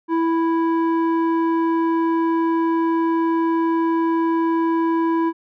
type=tone with low-pass filter; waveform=square; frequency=329.6 Hz; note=E4; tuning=in tune; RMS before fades=-19 dBFS; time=0.08-5.33 s; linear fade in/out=50 ms; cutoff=1100 Hz; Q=1.5; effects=none